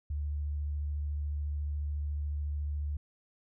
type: tone with vibrato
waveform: sine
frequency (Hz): 73.42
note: D2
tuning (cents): 0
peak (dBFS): -31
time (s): 0.1-2.97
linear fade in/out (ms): 5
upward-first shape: sine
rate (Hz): 14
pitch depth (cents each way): 16
effects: none